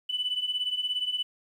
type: beating tone pair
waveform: sine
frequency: 2974 / 2991 Hz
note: F#7 / F#7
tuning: +8 / +18 cents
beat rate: 17 Hz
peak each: -31 / -28 dBFS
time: 0.09-1.23 s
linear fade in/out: 10 ms
effects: tanh soft clip ceiling -21 dBFS + 10-bit